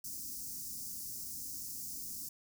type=band-stop noise; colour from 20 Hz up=white; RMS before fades=-43 dBFS; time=0.04-2.29 s; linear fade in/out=5 ms; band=310 to 5000 Hz; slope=48 dB/octave; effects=none